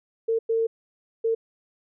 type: tone bursts at uneven times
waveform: sine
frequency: 453.1 Hz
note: A#4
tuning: 49 cents flat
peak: -20 dBFS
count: 3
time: 0.28-0.39 / 0.49-0.67 / 1.24-1.35 s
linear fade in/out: 10 ms
effects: none